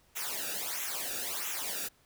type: noise with flanger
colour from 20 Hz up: white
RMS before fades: -36 dBFS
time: 0.15-1.89 s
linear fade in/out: 20 ms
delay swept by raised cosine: 0.21 to 0.97 ms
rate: 1.5 Hz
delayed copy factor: -0.8
effects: pink hiss -66 dBFS RMS until 2.05 s